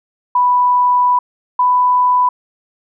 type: tone pair in turn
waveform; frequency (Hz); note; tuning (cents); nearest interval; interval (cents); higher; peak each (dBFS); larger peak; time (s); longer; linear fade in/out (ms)
sine; 987.8 / 994.1; B5 / B5; 0 / +11; unison; 11; second; -9; neither; 0.35-1.19 / 1.59-2.29; first; 5
effects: none